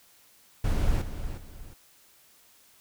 brown noise with echo, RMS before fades -24 dBFS, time 0.64-1.02 s, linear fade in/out 5 ms, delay 360 ms, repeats 2, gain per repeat -10 dB, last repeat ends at 1.74 s, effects white hiss -59 dBFS RMS until 2.8 s

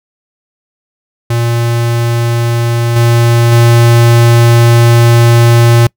square tone with level steps, 117.7 Hz, A#2, 17 cents sharp, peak -10 / -6 / -4 dBFS, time 1.3-5.87 s, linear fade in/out 5 ms, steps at 2.96 / 3.52 s, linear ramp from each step 2 ms, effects noise-tail reverb RT60 0.1 s tail -26 dB re dry

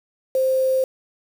sine tone with quantisation, 523.3 Hz, C5, in tune, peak -16 dBFS, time 0.35-0.84 s, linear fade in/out 2 ms, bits 6, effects none

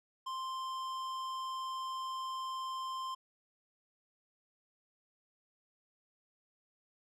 triangle tone with tanh clipping, 1046.5 Hz, C6, in tune, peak -39 dBFS, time 0.26-3.15 s, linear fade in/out 10 ms, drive 18 dB, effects none

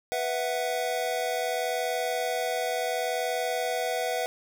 square chord, B suspended fourth, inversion none, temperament equal, 493.9 / 659.3 / 740 Hz, B4 / E5 / F#5, 0 / 0 / 0 cents, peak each -32 dBFS, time 0.12-4.26 s, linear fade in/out 0 ms, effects none

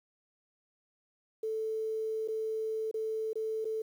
sine tone with dropouts, 440 Hz, A4, in tune, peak -31 dBFS, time 1.43-3.82 s, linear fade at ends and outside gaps 5 ms, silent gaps 2.277-2.284 / 2.913-2.941 / 3.332-3.355 / 3.646-3.652 s, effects 10-bit

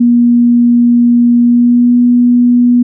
sine tone with pitch glide, 239.3 to 243.2 Hz, A#3 to B3, +46 to -26 cents, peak -4 dBFS, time 0-2.83 s, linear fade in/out 10 ms, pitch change +28 cents, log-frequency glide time 1.41-1.97 s, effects none

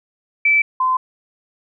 sine tone pair in turn, 2317 / 1028.5 Hz, D7 / C6, -24 / -30 cents, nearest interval octave + major second, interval 1406 cents, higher first, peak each -11 / -14 dBFS, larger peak first, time 0.45-0.62 / 0.8-0.97 s, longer neither, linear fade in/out 5 ms, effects none

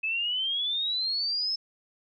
sine exponential sweep, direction up, 2579 to 5274 Hz, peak -26 dBFS, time 0.03-1.56 s, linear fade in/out 10 ms, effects none

